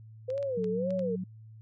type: tone with vibrato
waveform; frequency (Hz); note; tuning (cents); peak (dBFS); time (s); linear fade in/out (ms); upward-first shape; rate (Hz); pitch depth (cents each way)
sine; 493.9; B4; 0; -29; 0.28-1.16; 10; sine; 1.9; 230
type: clicks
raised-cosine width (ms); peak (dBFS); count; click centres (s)
0.2; -32; 6; 0.303 / 0.379 / 0.428 / 0.643 / 0.906 / 0.993
type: tone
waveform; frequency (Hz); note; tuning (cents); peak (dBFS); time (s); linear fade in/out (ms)
sine; 185; F#3; 0; -32; 0.57-1.24; 5
effects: added 110 Hz sine -47 dBFS peak until 1.61 s